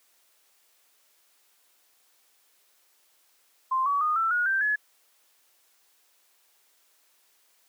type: tone with pitch steps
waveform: sine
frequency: 1046.5 / 1134.6 / 1230.2 / 1333.8 / 1446.2 / 1568 / 1700 Hz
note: C6 / C#6 / D#6 / E6 / F#6 / G6 / G#6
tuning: 0 / +40 / -20 / +20 / -40 / 0 / +40 cents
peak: -22 dBFS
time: 3.71-4.76 s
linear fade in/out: 10 ms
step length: 150 ms
effects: white hiss -65 dBFS RMS until 7.68 s + high-pass 400 Hz 12 dB/octave